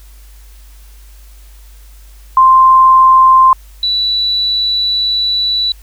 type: tone pair in turn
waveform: sine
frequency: 1046.5 / 3951 Hz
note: C6 / B7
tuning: 0 / 0 cents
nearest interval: octave + major seventh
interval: 2300 cents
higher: second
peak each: -3 / -11 dBFS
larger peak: first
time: 2.37-3.53 / 3.83-5.72 s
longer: second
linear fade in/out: 2 ms
effects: added 50 Hz sine -35 dBFS peak until 5.82 s + white hiss -47 dBFS RMS until 5.82 s